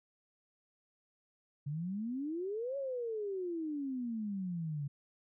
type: exponential two-way sweep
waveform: sine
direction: up then down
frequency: 138.59 to 563 to 138.59 Hz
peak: -35 dBFS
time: 1.66-4.88 s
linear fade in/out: 10 ms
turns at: 2.77 s
effects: none